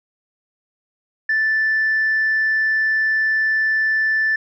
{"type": "tone", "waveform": "sine", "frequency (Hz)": 1760, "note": "A6", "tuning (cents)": 0, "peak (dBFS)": -14, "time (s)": [1.29, 4.36], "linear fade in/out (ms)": 5, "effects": ["tanh soft clip ceiling -12 dBFS"]}